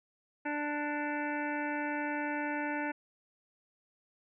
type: harmonic tone with a mistuned harmonic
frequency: 294.9 Hz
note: D4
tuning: 7 cents sharp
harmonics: 1 / 2 / 3 / 5 / 6 / 7 / 8 / 9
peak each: -36 / -41 / -38 / -40 / -42 / -46 / -46 / -48 dBFS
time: 0.45-2.92 s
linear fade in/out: 10 ms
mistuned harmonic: 8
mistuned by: -44 cents
effects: none